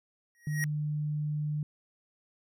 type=tone with exponential growth; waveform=square; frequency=1890 Hz; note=A#6; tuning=23 cents sharp; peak=-28 dBFS; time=0.35-0.64 s; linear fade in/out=0 ms; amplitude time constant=61 ms
type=tone; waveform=sine; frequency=150 Hz; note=D3; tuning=37 cents sharp; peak=-29 dBFS; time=0.47-1.63 s; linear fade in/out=2 ms
effects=none